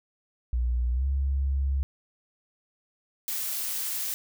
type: tone with pitch glide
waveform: sine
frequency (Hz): 60.5 to 68.3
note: B1 to C#2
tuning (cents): -35 to -25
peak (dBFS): -23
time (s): 0.53-1.83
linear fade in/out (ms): 0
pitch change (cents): +210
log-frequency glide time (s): 0.92-1.06
type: noise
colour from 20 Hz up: blue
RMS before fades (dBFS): -31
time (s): 3.28-4.14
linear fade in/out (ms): 0
effects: none